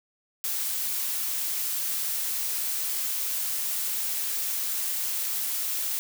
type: noise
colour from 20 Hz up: blue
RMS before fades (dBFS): -29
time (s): 0.44-5.99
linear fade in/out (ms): 0
effects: none